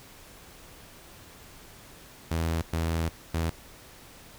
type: tone bursts at uneven times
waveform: sawtooth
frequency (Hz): 82.1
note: E2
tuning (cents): -6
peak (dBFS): -22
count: 3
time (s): 2.31-2.62 / 2.73-3.09 / 3.34-3.5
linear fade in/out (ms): 5
effects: pink hiss -50 dBFS RMS until 4.38 s